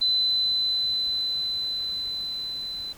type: tone with level ramp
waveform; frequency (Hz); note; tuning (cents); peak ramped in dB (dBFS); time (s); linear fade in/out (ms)
sine; 4024; B7; +32; -19 to -31; 0.01-2.93; 10
effects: pink hiss -49 dBFS RMS until 2.97 s